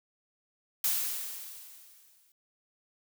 blue noise with exponential decay, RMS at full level -27 dBFS, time 0.84-2.32 s, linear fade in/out 2 ms, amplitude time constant 320 ms, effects none

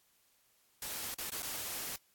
white noise with dropouts, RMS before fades -40 dBFS, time 0.82-1.96 s, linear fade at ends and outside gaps 2 ms, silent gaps 1.142-1.184 / 1.299-1.319 / 1.422-1.428 s, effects white hiss -71 dBFS RMS until 2.14 s + AAC 64 kbps

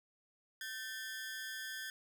sawtooth ring-modulated tone, 1661.2 Hz, G#6, in tune, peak -35 dBFS, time 0.61-1.9 s, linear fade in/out 2 ms, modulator 117 Hz, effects none

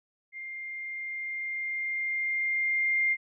sine tone with level ramp, 2109 Hz, C7, 13 cents sharp, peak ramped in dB -37 to -22 dBFS, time 0.32-3.17 s, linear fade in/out 50 ms, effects none

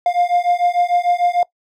triangle beating tone pair, 702 / 708.7 Hz, F5 / F5, +9 / +25 cents, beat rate 6.7 Hz, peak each -15 dBFS, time 0.06-1.43 s, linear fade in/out 2 ms, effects noise-tail reverb RT60 0.1 s tail -20 dB re dry

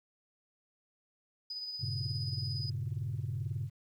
sine tone with tremolo, 4978 Hz, D#8, in tune, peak -36 dBFS, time 1.5-2.7 s, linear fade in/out 5 ms, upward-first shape sine, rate 17 Hz, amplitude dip 40%
sine chord, G diminished, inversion none, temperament equal, 98 / 116.54 / 138.59 Hz, G2 / Bb2 / Db3, 0 / 0 / 0 cents, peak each -37 dBFS, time 1.79-3.7 s, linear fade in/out 50 ms
effects tanh soft clip ceiling -27 dBFS + 11-bit

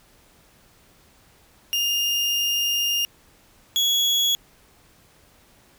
35% pulse tone pair in turn, 2822 / 3356 Hz, F7 / G#7, +17 / +17 cents, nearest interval minor third, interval 300 cents, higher second, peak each -19 / -16 dBFS, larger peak second, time 1.73-3.05 / 3.76-4.35 s, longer first, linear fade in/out 0 ms, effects pink hiss -56 dBFS RMS until 5.78 s

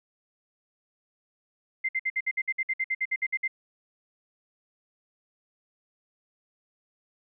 sine tone bursts, 2085 Hz, C7, 7 cents flat, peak -24 dBFS, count 16, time 1.84-3.479 s, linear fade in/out 10 ms, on 49 ms, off 57 ms, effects none

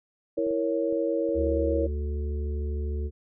sine chord, A# diminished, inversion second, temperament equal, 329.6 / 466.2 / 554.4 Hz, E4 / A#4 / C#5, 0 / 0 / 0 cents, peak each -28 dBFS, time 0.37-1.87 s, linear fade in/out 10 ms
clicks, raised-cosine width 2 ms, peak -33 dBFS, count 8, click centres 0.387 / 0.467 / 0.509 / 0.926 / 1.291 / 1.351 / 1.469 / 1.503 s
harmonic tone, 73.42 Hz, D2, in tune, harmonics 1 / 3 / 5 / 6, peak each -27 / -42 / -39 / -42 dBFS, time 1.34-3.11 s, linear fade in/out 50 ms
effects none

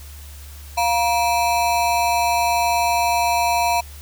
square ring-modulated tone, 825 Hz, G#5, 12 cents flat, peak -14 dBFS, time 0.77-3.81 s, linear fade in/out 10 ms, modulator 126 Hz, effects added 72 Hz sine -36 dBFS peak until 4.01 s + white hiss -44 dBFS RMS until 4.01 s

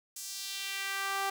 sawtooth tone with high-pass filter sweep, 392 Hz, G4, in tune, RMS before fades -36 dBFS, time 0.16-1.3 s, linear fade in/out 5 ms, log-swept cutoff 7200 to 800 Hz, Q 1.5, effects none

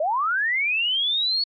sine linear sweep, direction up, 576 to 4435 Hz, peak -20 dBFS, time 0-1.44 s, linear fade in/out 5 ms, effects AAC 64 kbps

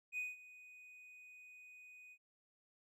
triangle tone with ADSR envelope, 2489 Hz, D#7, in tune, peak -35 dBFS, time 0.12-2.18 s, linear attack 59 ms, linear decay 180 ms, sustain -19 dB, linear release 59 ms, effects tanh soft clip ceiling -32 dBFS

